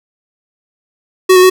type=tone with pitch steps; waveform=square; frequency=373.4 / 366.3 / 372.1 Hz; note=F#4 / F#4 / F#4; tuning=+16 / -17 / +10 cents; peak=-4 dBFS; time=1.29-1.5 s; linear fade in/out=10 ms; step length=70 ms; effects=none